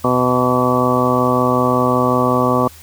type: harmonic tone with a mistuned harmonic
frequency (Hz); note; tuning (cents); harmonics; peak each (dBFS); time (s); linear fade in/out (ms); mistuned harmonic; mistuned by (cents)
125.4; B2; +27; 1 / 2 / 3 / 4 / 5 / 6 / 7 / 8 / 9; -22 / -18 / -22 / -20 / -21 / -27 / -24 / -25 / -18; 0.04-2.68; 5; 9; +20
effects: added 80 Hz sine -42 dBFS peak until 2.82 s + white hiss -42 dBFS RMS until 2.82 s